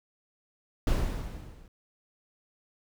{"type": "noise with level ramp", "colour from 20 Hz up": "brown", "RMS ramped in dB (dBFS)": [-23, -53], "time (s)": [0.87, 1.68], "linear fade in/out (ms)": 2, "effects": []}